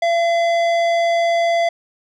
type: tone with tanh clipping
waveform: sine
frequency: 679 Hz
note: F5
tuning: 49 cents flat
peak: -16 dBFS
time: 0.02-1.69 s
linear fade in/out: 5 ms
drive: 14 dB
effects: none